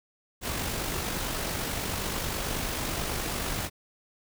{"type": "noise with amplitude modulation", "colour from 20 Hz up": "pink", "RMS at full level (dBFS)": -30, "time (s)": [0.41, 3.7], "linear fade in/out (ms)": 50, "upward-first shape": "sine", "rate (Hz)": 49.2, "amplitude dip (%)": 35, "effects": []}